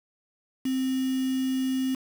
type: tone with quantisation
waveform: sine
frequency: 261.6 Hz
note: C4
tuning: in tune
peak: -24 dBFS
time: 0.65-1.95 s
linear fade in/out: 5 ms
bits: 6
effects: none